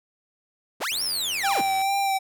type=linear two-way sweep; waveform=sawtooth; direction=up then down; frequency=85.4 to 5588 to 85.4 Hz; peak=-22 dBFS; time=0.8-1.62 s; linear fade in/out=20 ms; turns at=1.03 s
type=click train; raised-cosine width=0.3 ms; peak=-25 dBFS; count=86; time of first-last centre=0.92-1.817 s; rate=94.8 Hz
type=tone with vibrato; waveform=square; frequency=782 Hz; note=G5; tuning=4 cents flat; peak=-22 dBFS; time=1.43-2.19 s; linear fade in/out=20 ms; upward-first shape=sine; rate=2.3 Hz; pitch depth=27 cents each way
effects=none